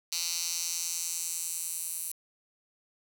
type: tone with high-pass filter sweep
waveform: 10% pulse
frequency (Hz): 170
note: F3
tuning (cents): -46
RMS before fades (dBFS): -34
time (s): 0.12-2.12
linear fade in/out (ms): 5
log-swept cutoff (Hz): 4800 to 10000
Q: 2
effects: 9-bit